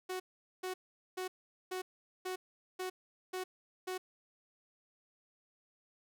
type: tone bursts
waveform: sawtooth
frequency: 370 Hz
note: F#4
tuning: in tune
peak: -33 dBFS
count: 8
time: 0.09-3.98 s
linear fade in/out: 10 ms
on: 110 ms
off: 430 ms
effects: none